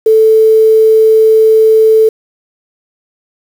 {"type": "tone with quantisation", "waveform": "sine", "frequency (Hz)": 440, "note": "A4", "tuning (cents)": 0, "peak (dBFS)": -3, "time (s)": [0.06, 2.09], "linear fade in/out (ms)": 5, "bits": 5, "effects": []}